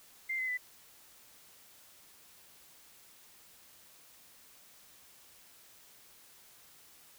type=tone with pitch steps; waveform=sine; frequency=2093 / 2043 / 1993.9 Hz; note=C7 / C7 / B6; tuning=0 / -42 / +16 cents; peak=-32 dBFS; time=0.29-0.575 s; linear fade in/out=10 ms; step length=95 ms; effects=white hiss -59 dBFS RMS until 7.18 s